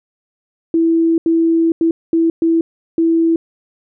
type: tone bursts at uneven times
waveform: sine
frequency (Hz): 329.6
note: E4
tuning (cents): 0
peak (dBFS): -10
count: 6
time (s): 0.74-1.18 / 1.26-1.72 / 1.81-1.91 / 2.13-2.3 / 2.42-2.61 / 2.98-3.36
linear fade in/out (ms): 2
effects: none